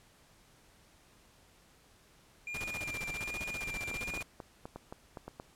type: tone with vibrato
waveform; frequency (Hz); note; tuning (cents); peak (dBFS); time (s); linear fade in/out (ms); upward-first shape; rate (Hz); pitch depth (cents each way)
triangle; 2400; D7; +37; -36; 2.47-4.22; 2; sine; 1.3; 23
type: noise with tremolo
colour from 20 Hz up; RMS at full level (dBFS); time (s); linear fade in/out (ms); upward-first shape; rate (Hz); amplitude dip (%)
pink; -41; 2.54-4.23; 5; square; 15; 75
type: clicks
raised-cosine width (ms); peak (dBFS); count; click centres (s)
1; -28; 10; 3.914 / 4.138 / 4.176 / 4.402 / 4.655 / 4.76 / 4.925 / 5.172 / 5.28 / 5.399
effects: pink hiss -63 dBFS RMS until 5.55 s + low-pass 12000 Hz 12 dB/octave